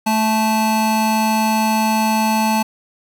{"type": "tone pair together", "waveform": "square", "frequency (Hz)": [219.9, 872.5], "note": ["A3", "A5"], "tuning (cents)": [-1, -15], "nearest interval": "2 octaves", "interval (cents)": 2386, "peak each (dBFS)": -18, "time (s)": [0.06, 2.63], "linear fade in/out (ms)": 10, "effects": []}